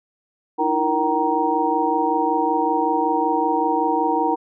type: tone cluster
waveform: sine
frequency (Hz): 307.4 / 332.7 / 468.1 / 768 / 938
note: D#4 / E4 / A#4 / G5 / A#5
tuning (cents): -21 / +16 / +7 / -36 / +11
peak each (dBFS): -25 / -25 / -25 / -23 / -21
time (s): 0.58-4.36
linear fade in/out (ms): 20
effects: none